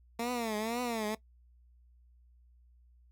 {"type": "tone with vibrato", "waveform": "15% pulse", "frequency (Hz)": 228.6, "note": "A#3", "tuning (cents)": -34, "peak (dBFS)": -26, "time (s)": [0.19, 1.15], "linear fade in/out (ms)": 5, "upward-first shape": "triangle", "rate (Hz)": 2, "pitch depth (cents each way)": 160, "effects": ["noise-tail reverb RT60 0.1 s tail -18 dB re dry", "added 60 Hz sine -59 dBFS peak until 3.11 s"]}